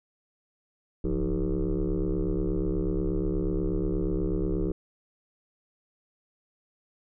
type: tone with frequency modulation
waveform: sine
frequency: 175.9 Hz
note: F3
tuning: 13 cents sharp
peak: -23 dBFS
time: 1.04-4.72 s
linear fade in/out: 5 ms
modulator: 68.3 Hz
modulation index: 3.7
effects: tanh soft clip ceiling -21 dBFS